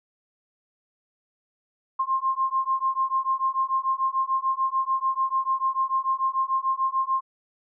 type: beating tone pair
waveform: sine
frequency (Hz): 1057 / 1063.8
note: C6 / C6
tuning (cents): +17 / +28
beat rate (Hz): 6.8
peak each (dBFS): -25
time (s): 1.99-7.21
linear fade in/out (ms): 10
effects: none